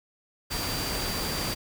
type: tone in noise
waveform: sine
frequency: 4699 Hz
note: D8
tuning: in tune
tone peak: -35 dBFS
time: 0.5-1.55 s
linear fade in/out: 20 ms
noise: pink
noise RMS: -31 dBFS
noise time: 0.5-1.55 s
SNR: -7 dB
effects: none